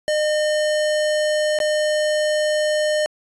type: tone with dropouts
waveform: square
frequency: 608 Hz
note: D#5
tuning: 40 cents flat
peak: -18 dBFS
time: 0.08-3.06 s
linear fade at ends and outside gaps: 0 ms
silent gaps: 1.588-1.602 s
effects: resampled to 22050 Hz